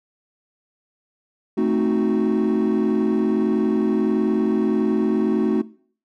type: chord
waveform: triangle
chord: A diminished seventh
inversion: none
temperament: equal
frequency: 220 / 261.6 / 311.1 / 370 Hz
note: A3 / C4 / Eb4 / Gb4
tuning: 0 / 0 / 0 / 0 cents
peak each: -19 / -22 / -21 / -19 dBFS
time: 1.57-5.62 s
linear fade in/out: 10 ms
effects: noise-tail reverb RT60 0.5 s tail -21 dB re dry + tanh soft clip ceiling -10 dBFS